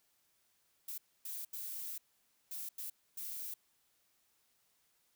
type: noise bursts at uneven times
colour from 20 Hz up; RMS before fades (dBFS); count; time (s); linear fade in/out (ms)
violet; -43; 6; 0.88-0.98 / 1.25-1.45 / 1.53-1.98 / 2.51-2.69 / 2.78-2.9 / 3.17-3.54; 5
effects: white hiss -75 dBFS RMS until 5.15 s